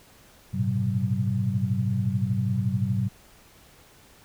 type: tone cluster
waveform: sine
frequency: 102.5 / 116 / 127.7 / 189.2 Hz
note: G#2 / A#2 / C3 / F#3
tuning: -22 / -8 / -42 / +39 cents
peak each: -28 dBFS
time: 0.53-3.09 s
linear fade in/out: 20 ms
effects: pink hiss -54 dBFS RMS until 4.24 s